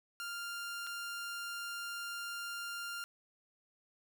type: tone with dropouts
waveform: sawtooth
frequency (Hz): 1396.9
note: F6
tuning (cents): 0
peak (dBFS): -36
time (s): 0.2-3.04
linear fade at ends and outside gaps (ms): 0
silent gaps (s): 0.867-0.871
effects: 11-bit